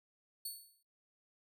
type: tone with exponential decay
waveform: 10% pulse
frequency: 4435 Hz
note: C#8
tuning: in tune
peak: -31 dBFS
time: 0.45-0.83 s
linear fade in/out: 5 ms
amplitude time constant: 81 ms
effects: noise-tail reverb RT60 0.2 s tail -19 dB re dry